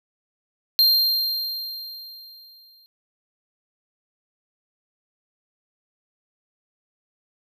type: tone with exponential decay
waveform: square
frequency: 4186 Hz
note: C8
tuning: in tune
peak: -13 dBFS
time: 0.79-2.86 s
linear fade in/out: 0 ms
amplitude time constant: 450 ms
effects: none